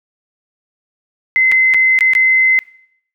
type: tone with dropouts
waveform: sine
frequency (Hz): 2056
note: C7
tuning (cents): -31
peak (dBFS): -8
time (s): 1.36-2.59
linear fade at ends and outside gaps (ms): 0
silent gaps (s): 1.516-1.521 / 1.738-1.744 / 1.989-2.008 / 2.135-2.151
effects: noise-tail reverb RT60 0.7 s tail -22 dB re dry